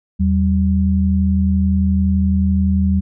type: tone pair together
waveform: sine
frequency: 81 / 192.65 Hz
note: E2 / G3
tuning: -30 / -30 cents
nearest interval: octave + minor third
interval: 1500 cents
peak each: -15 dBFS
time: 0.19-3.01 s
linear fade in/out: 20 ms
effects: none